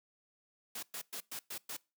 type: noise bursts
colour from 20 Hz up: white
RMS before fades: -42 dBFS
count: 6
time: 0.75-1.768 s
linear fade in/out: 5 ms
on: 78 ms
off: 110 ms
effects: noise-tail reverb RT60 0.3 s tail -24 dB re dry + high-pass 150 Hz 12 dB/octave